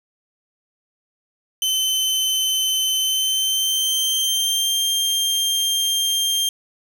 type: tone with pitch glide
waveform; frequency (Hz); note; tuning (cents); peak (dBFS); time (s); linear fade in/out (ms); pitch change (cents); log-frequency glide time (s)
sawtooth; 3063 to 3188; G7 to G7; -41 to +28; -15; 1.62-6.49; 2; +69; 2.98-4.88
effects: 7-bit